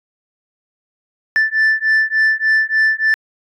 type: beating tone pair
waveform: sine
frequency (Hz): 1760 / 1763.4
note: A6 / A6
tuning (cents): 0 / +3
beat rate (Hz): 3.4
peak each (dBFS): -13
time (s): 1.36-3.14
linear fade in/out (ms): 0
effects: tanh soft clip ceiling -9 dBFS